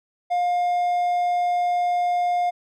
triangle tone, 709 Hz, F5, 26 cents sharp, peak -17 dBFS, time 0.3-2.51 s, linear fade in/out 20 ms, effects none

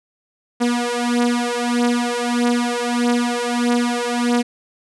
sawtooth beating tone pair, 240 / 241.6 Hz, B3 / B3, -49 / -38 cents, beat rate 1.6 Hz, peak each -16 dBFS, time 0.6-4.43 s, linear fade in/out 20 ms, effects resampled to 24000 Hz

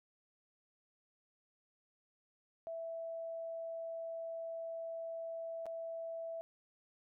sine tone with dropouts, 660 Hz, E5, 2 cents sharp, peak -40 dBFS, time 2.67-6.41 s, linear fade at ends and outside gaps 0 ms, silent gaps 5.657-5.665 s, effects none

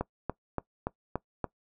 click train, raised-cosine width 1 ms, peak -16 dBFS, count 6, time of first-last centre 0.01-1.443 s, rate 3.49 Hz, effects noise-tail reverb RT60 0.1 s tail -21 dB re dry

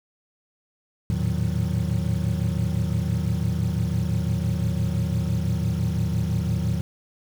triangle tone cluster, 82.2 / 110.3 / 116.2 / 155.7 / 183.7 Hz, E2 / A2 / A#2 / D#3 / F#3, -4 / +5 / -5 / +2 / -12 cents, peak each -26 dBFS, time 1.1-6.81 s, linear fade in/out 0 ms, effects 7-bit

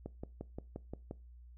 click train, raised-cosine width 2 ms, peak -28 dBFS, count 7, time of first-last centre 0.06-1.111 s, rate 5.71 Hz, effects noise-tail reverb RT60 0.3 s tail -21 dB re dry + added 60 Hz sine -52 dBFS peak until 1.57 s

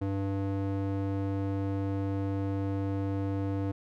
square tone with band-pass filter, 98 Hz, G2, in tune, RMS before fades -31 dBFS, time 0.01-3.72 s, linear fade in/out 10 ms, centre 290 Hz, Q 0.83, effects none

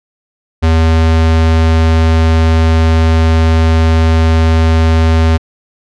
square tone, 81 Hz, E2, 30 cents flat, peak -7 dBFS, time 0.62-5.38 s, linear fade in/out 20 ms, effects low-pass 5000 Hz 12 dB/octave

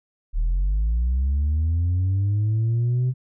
sine linear sweep, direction up, 36.82 to 129.1 Hz, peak -16 dBFS, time 0.33-3.14 s, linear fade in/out 50 ms, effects tanh soft clip ceiling -17 dBFS

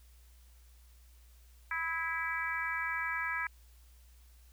harmonic tone with a mistuned harmonic, 329.6 Hz, E4, in tune, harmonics 3 / 4 / 5 / 6 / 7, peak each -41 / -40 / -36 / -39 / -40 dBFS, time 1.71-3.47 s, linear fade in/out 2 ms, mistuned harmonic 4, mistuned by -37 cents, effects added 60 Hz sine -56 dBFS peak until 4.52 s + white hiss -67 dBFS RMS until 4.52 s

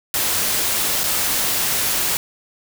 white noise with dropouts, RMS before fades -20 dBFS, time 0.14-2.17 s, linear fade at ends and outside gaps 1 ms, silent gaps 1.035-1.039 s, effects none

